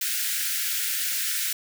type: high-pass noise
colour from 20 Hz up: white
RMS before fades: -27 dBFS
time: 0.01-1.53 s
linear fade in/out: 5 ms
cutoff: 1400 Hz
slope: 96 dB/octave
effects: none